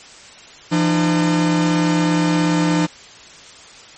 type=tone pair together; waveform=45% pulse; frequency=170 / 302.9 Hz; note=F3 / D#4; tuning=-46 / -46 cents; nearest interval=minor seventh; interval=1000 cents; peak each=-17 dBFS; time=0.71-2.87 s; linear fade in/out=20 ms; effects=white hiss -41 dBFS RMS until 3.97 s + MP3 32 kbps